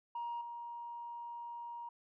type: tone with level steps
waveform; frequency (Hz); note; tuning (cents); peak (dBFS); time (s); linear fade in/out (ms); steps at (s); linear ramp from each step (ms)
sine; 945; A#5; +23; -36 / -42; 0.15-1.89; 5; 0.41; 2
effects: tanh soft clip ceiling -35 dBFS